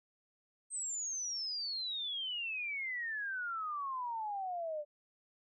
sine exponential sweep, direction down, 8372 to 583 Hz, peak -36 dBFS, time 0.7-4.85 s, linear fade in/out 50 ms, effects none

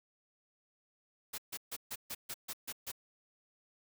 white noise bursts, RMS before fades -41 dBFS, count 9, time 1.33-2.918 s, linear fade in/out 10 ms, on 52 ms, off 140 ms, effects none

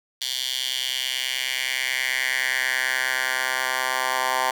10% pulse tone with high-pass filter sweep, 129.4 Hz, C3, 19 cents flat, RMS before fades -25 dBFS, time 0.21-4.51 s, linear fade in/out 5 ms, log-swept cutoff 3700 to 1000 Hz, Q 2.9, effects none

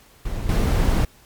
brown noise with level steps, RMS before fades -27 / -17 dBFS, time 0.25-1.05 s, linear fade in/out 5 ms, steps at 0.49 s, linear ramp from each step 2 ms, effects pink hiss -52 dBFS RMS until 1.25 s + MP3 96 kbps

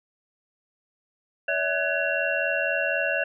sine tone cluster, 569 / 653 / 1501 / 1677 / 2739 Hz, C#5 / E5 / F#6 / G#6 / F7, +45 / -17 / +24 / +16 / -34 cents, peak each -29 dBFS, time 1.48-3.24 s, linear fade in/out 5 ms, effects none

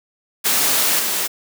white noise with level steps, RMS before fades -17 / -21 dBFS, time 0.44-1.28 s, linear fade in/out 20 ms, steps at 0.99 s, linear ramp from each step 5 ms, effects high-pass 200 Hz 12 dB/octave

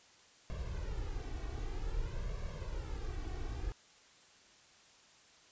brown noise with flanger, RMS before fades -39 dBFS, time 0.5-3.72 s, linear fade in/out 0 ms, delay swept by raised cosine 1.8 to 2.67 ms, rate 0.53 Hz, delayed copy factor +0.8, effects white hiss -62 dBFS RMS until 5.51 s + resampled to 16000 Hz

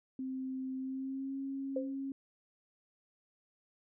sine tone with pitch glide, 261.6 to 271.9 Hz, C4 to C#4, 0 to -33 cents, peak -36 dBFS, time 0.19-2.12 s, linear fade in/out 2 ms, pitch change +67 cents, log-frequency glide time 0.77-1.38 s
sine tone with exponential decay, 520 Hz, C5, 11 cents flat, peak -29 dBFS, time 1.76-1.95 s, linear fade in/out 5 ms, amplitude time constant 41 ms
effects none

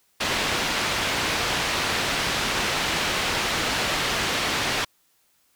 white low-pass noise, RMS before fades -25 dBFS, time 0.2-4.85 s, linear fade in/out 10 ms, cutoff 3500 Hz, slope 12 dB/octave, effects white hiss -65 dBFS RMS until 5.55 s

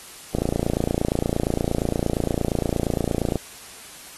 click train, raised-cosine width 2 ms, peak -8 dBFS, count 87, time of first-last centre 0.35-3.357 s, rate 28.6 Hz, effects white hiss -42 dBFS RMS until 4.17 s + AAC 32 kbps

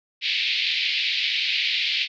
pink band-pass noise, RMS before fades -24 dBFS, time 0.21-2.08 s, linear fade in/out 50 ms, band 2200 to 4400 Hz, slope 48 dB/octave, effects none

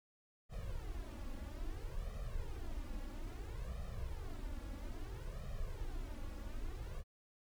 brown noise with flanger, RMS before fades -43 dBFS, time 0.49-7.04 s, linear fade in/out 50 ms, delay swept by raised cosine 1.6 to 3.6 ms, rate 0.6 Hz, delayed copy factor +0.9, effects none

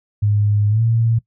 sine tone with pitch glide, 103.83 to 114.54 Hz, G#2 to A#2, 0 to -30 cents, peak -13 dBFS, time 0.22-1.19 s, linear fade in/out 10 ms, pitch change +170 cents, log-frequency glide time 0.69-0.82 s, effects noise-tail reverb RT60 0.1 s tail -19 dB re dry

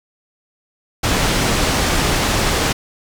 pink low-pass noise, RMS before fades -17 dBFS, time 1.03-2.73 s, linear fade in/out 10 ms, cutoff 8000 Hz, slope 12 dB/octave, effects none

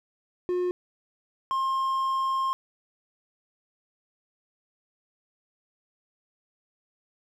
triangle tone pair in turn, 359.2 / 1064 Hz, F4 / C6, +49 / +29 cents, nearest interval octave + perfect fifth, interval 1880 cents, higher second, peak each -22 dBFS, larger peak neither, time 0.49-0.71 / 1.51-2.53 s, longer second, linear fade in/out 0 ms, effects none

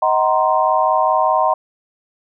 sine chord, C half-diminished seventh, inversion first, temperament just, 627.9 / 753.5 / 941.9 / 1046.5 Hz, Eb5 / Gb5 / Bb5 / C6, +16 / +31 / +18 / 0 cents, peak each -18 dBFS, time 0.02-1.54 s, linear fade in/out 5 ms, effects none

